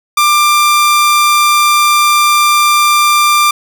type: tone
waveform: sawtooth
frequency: 1188 Hz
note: D6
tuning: 20 cents sharp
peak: -3 dBFS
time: 0.17-3.51 s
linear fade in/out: 5 ms
effects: none